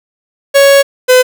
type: tone pair in turn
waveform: 45% pulse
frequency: 556 / 506.4 Hz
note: C#5 / B4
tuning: +5 / +43 cents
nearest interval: major second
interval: 162 cents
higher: first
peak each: -3 dBFS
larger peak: neither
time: 0.54-0.83 / 1.08-1.23 s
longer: first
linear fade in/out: 20 ms
effects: none